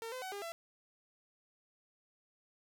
sawtooth tone with pitch steps, 455.4 / 511 / 753 / 403.8 / 671 Hz, A#4 / C5 / F#5 / G#4 / E5, -40 / -41 / +30 / -49 / +31 cents, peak -37 dBFS, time 0.02-0.52 s, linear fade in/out 0 ms, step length 100 ms, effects none

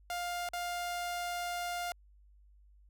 sawtooth tone with dropouts, 703 Hz, F5, 11 cents sharp, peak -31 dBFS, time 0.1-1.92 s, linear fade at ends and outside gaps 1 ms, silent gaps 0.489-0.534 s, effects added 50 Hz sine -58 dBFS peak until 2.89 s

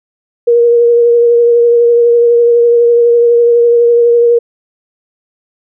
sine tone with vibrato, 472.8 Hz, A#4, 24 cents sharp, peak -4 dBFS, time 0.47-4.39 s, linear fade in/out 10 ms, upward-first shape triangle, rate 12 Hz, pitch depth 20 cents each way, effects none

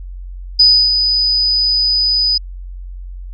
sine tone with ADSR envelope, 4981 Hz, D#8, 1 cent sharp, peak -4 dBFS, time 0.59-2.38 s, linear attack 10 ms, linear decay 300 ms, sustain -7 dB, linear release 7 ms, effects added 45 Hz sine -26 dBFS peak until 3.33 s

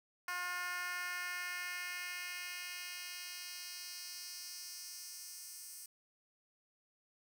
10% pulse tone with high-pass filter sweep, 357.2 Hz, F4, 39 cents sharp, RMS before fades -44 dBFS, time 0.28-5.86 s, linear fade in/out 2 ms, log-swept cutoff 1200 to 7900 Hz, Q 1.5, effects none

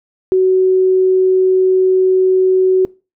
sine tone, 374.1 Hz, F#4, 19 cents sharp, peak -8 dBFS, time 0.32-2.85 s, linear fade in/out 0 ms, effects noise-tail reverb RT60 0.3 s tail -23 dB re dry

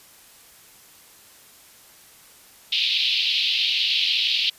white band-pass noise, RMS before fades -22 dBFS, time 2.72-4.5 s, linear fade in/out 5 ms, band 2600 to 4200 Hz, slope 48 dB/octave, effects white hiss -50 dBFS RMS until 4.58 s + resampled to 32000 Hz

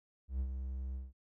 triangle tone with ADSR envelope, 65.2 Hz, C2, 5 cents flat, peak -29 dBFS, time 0.28-1.13 s, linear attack 120 ms, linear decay 69 ms, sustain -6 dB, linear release 180 ms, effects none

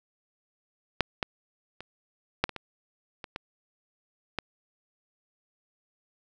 clicks, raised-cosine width 0.3 ms, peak -6 / -11 / -24 / -6 / -21 / -20 / -22 / -18 / -13 dBFS, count 9, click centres 1.007 / 1.228 / 1.806 / 2.44 / 2.493 / 2.563 / 3.242 / 3.361 / 4.387 s, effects none

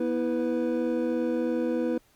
triangle tone cluster, 242.9 / 326 / 495.8 Hz, B3 / E4 / B4, -29 / -19 / +7 cents, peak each -27 dBFS, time 0-1.98 s, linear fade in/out 5 ms, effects pink hiss -63 dBFS RMS until 2.15 s + Opus 32 kbps

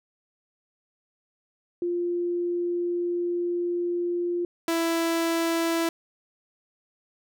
sine / sawtooth tone pair in turn, 349.2 / 332 Hz, F4 / E4, 0 / +12 cents, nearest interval minor second, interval 88 cents, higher first, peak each -24 / -19 dBFS, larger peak second, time 1.82-4.45 / 4.68-5.89 s, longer first, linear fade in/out 2 ms, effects none

